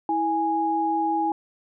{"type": "tone pair together", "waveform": "sine", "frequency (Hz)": [325.8, 828.1], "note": ["E4", "G#5"], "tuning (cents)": [-20, -5], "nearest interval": "octave + major third", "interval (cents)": 1615, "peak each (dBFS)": [-26, -22], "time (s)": [0.09, 1.32], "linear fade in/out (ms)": 2, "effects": []}